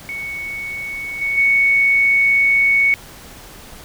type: tone with level steps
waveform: sine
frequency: 2221 Hz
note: C#7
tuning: 3 cents sharp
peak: -24 / -17 / -11 dBFS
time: 0.09-2.94 s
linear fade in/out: 0 ms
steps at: 1.21 / 1.37 s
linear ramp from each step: 10 ms
effects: pink hiss -39 dBFS RMS until 3.84 s